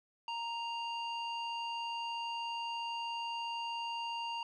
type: tone with low-pass filter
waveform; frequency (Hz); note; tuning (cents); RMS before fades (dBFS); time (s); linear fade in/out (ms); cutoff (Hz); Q
square; 932.3; A#5; 0; -39; 0.28-4.43; 2; 3600; 3.3
effects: none